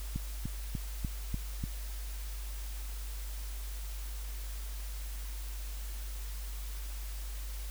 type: click train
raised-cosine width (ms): 5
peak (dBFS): -22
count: 6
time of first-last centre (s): 0.16-1.639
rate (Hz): 3.38
effects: added 50 Hz sine -37 dBFS peak until 7.7 s + white hiss -49 dBFS RMS until 7.7 s